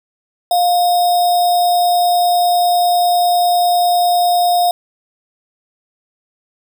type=tone with sample-and-hold; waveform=sine; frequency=705 Hz; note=F5; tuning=16 cents sharp; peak=-10 dBFS; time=0.51-4.71 s; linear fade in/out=2 ms; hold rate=4410 Hz; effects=none